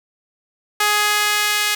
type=tone with high-pass filter sweep; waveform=sawtooth; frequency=417.8 Hz; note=G#4; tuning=10 cents sharp; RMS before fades=-18 dBFS; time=0.8-1.75 s; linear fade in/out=5 ms; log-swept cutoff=1200 to 2100 Hz; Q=1; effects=none